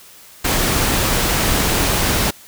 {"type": "noise", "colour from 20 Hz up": "pink", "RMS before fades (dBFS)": -17, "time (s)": [0.44, 2.31], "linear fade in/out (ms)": 10, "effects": ["white hiss -43 dBFS RMS until 2.47 s"]}